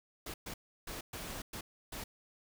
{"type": "noise bursts at uneven times", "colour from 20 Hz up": "pink", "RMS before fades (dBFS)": -43, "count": 6, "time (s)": [[0.26, 0.34], [0.46, 0.54], [0.87, 1.01], [1.13, 1.42], [1.53, 1.61], [1.92, 2.04]], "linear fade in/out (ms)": 5, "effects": []}